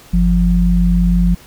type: tone pair together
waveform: sine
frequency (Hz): 49.19 / 175.3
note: G1 / F3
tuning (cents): +7 / +7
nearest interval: octave + minor seventh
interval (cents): 2200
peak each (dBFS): -12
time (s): 0.13-1.35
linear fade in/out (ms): 10
effects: pink hiss -42 dBFS RMS until 1.46 s